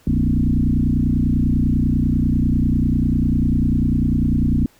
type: tone with frequency modulation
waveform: sine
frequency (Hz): 150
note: D3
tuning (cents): +37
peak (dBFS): -14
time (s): 0.07-4.66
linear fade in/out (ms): 2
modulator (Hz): 30.1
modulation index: 4.1
effects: pink hiss -54 dBFS RMS until 4.79 s